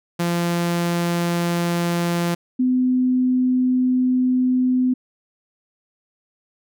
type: tone pair in turn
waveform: sawtooth / sine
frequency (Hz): 172.1 / 253.7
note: F3 / B3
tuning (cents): -25 / +47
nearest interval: perfect fifth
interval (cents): 672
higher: second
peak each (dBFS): -15 / -15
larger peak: neither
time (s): 0.19-2.35 / 2.59-4.94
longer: second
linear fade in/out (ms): 10
effects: none